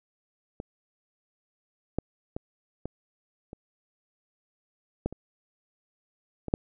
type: clicks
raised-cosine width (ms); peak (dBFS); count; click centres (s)
2; -22 / -13 / -19 / -20 / -27 / -14 / -26 / -21 / -8; 9; 0.601 / 1.986 / 2.365 / 2.856 / 3.531 / 5.06 / 5.126 / 6.483 / 6.539
effects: none